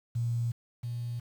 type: tone pair in turn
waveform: sine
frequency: 117.7 / 119.62 Hz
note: A#2 / A#2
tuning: +17 / +45 cents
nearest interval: unison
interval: 28 cents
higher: second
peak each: -27 / -32 dBFS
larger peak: first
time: 0.15-0.52 / 0.83-1.2 s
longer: neither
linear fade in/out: 10 ms
effects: 9-bit